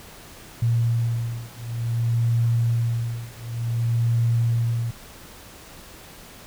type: beating tone pair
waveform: sine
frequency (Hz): 116.54 / 117.09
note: A#2 / A#2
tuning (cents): 0 / +8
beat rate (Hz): 0.55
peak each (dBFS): -23 / -23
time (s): 0.62-4.91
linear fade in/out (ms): 5
effects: pink hiss -44 dBFS RMS until 6.46 s